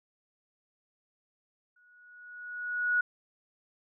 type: tone with exponential growth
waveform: sine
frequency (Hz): 1460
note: F#6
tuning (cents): -24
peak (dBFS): -22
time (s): 1.76-3.01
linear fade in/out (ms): 5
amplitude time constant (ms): 270
effects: none

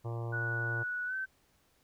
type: harmonic tone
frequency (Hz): 116.54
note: A#2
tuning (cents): 0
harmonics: 1 / 3 / 4 / 5 / 6 / 7 / 8 / 9 / 10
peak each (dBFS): -35 / -45 / -47 / -49 / -51 / -52 / -53 / -54 / -55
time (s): 0.04-0.84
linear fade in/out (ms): 20
type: tone with pitch glide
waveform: sine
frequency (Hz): 1472 to 1539.8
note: F#6 to G6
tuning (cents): -9 to -31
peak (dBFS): -33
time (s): 0.32-1.26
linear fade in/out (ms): 20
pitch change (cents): +78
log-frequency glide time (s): 1.06-1.15
effects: pink hiss -70 dBFS RMS until 1.83 s

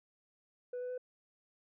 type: tone with pitch steps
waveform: sine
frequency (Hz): 493.9 / 497.9 / 502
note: B4 / B4 / B4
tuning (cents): 0 / +14 / +28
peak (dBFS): -35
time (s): 0.73-0.979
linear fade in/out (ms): 5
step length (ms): 83
effects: tanh soft clip ceiling -36 dBFS

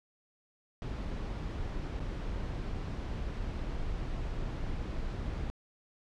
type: noise with dropouts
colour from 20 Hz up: brown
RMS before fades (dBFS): -36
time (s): 0.82-5.5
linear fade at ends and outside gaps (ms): 0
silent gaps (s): 1.996-2.002 / 2.741-2.745
effects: low-pass 5000 Hz 12 dB/octave

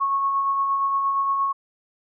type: tone with tremolo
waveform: sine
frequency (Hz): 1100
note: C#6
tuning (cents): -14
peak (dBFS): -18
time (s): 0-1.53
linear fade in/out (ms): 20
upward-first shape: sine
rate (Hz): 8.6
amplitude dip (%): 30
effects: none

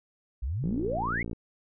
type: exponential sweep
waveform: sine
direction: up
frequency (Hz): 53.8 to 2279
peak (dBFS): -28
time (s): 0.42-1.23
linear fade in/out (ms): 10
type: click train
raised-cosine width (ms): 3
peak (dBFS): -23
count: 41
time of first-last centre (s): 0.64-1.331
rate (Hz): 57.9
effects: none

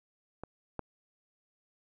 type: clicks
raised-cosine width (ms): 1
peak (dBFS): -26 / -21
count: 2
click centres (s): 0.436 / 0.793
effects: none

